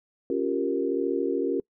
sine chord, G half-diminished seventh, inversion second, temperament equal with one note detuned, 277.2 / 350.2 / 392 / 466.2 Hz, Db4 / F4 / G4 / Bb4, 0 / +5 / 0 / 0 cents, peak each -29 dBFS, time 0.3-1.6 s, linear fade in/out 2 ms, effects noise-tail reverb RT60 0.1 s tail -25 dB re dry

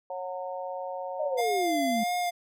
harmonic tone, 182.9 Hz, F#3, 20 cents flat, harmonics 3 / 4 / 5, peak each -35 / -37 / -39 dBFS, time 0.1-1.41 s, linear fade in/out 2 ms
sine exponential sweep, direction down, 633 to 210 Hz, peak -27 dBFS, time 1.19-2.04 s, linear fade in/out 10 ms
square tone with vibrato, 698.5 Hz, F5, in tune, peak -27 dBFS, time 1.37-2.31 s, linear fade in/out 20 ms, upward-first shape sine, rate 1.6 Hz, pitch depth 38 cents each way
effects none

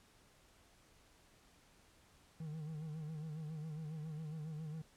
triangle tone with vibrato, 155.56 Hz, D#3, in tune, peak -40 dBFS, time 2.4-4.82 s, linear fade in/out 5 ms, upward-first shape sine, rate 7.3 Hz, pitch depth 70 cents each way, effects pink hiss -67 dBFS RMS until 4.96 s + low-pass 11000 Hz 12 dB/octave

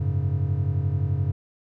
triangle chord, F# suspended second, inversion none, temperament just, 92.5 / 104.06 / 138.75 Hz, F#2 / G#2 / C#3, 0 / +4 / +2 cents, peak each -23 / -25 / -24 dBFS, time 0-1.32 s, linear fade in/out 10 ms, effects none

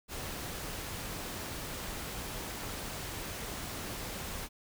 pink noise, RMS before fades -40 dBFS, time 0.08-4.49 s, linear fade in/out 50 ms, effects none

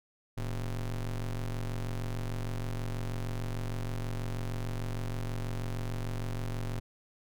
square ring-modulated tone, 66 Hz, C2, 16 cents sharp, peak -30 dBFS, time 0.37-6.8 s, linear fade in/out 10 ms, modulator 42.8 Hz, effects none

